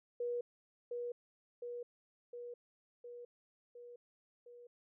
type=tone with echo; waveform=sine; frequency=482 Hz; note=B4; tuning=42 cents flat; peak=-35 dBFS; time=0.2-0.41 s; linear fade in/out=5 ms; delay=710 ms; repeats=6; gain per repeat=-3 dB; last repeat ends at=4.67 s; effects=none